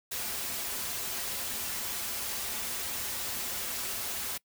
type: noise with comb filter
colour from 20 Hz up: white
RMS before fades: -35 dBFS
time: 0.11-4.38 s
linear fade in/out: 10 ms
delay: 6.5 ms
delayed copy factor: -0.5
effects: noise-tail reverb RT60 0.1 s tail -23 dB re dry